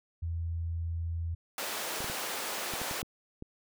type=tone; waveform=sine; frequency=83.5 Hz; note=E2; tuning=23 cents sharp; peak=-31 dBFS; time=0.22-1.35 s; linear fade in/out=10 ms
type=high-pass noise; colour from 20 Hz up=pink; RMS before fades=-36 dBFS; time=1.58-3.02 s; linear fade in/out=2 ms; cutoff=470 Hz; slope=12 dB/octave
type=clicks; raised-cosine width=3 ms; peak=-28 dBFS; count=8; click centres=2.005 / 2.044 / 2.099 / 2.737 / 2.816 / 2.912 / 3.029 / 3.424 s
effects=none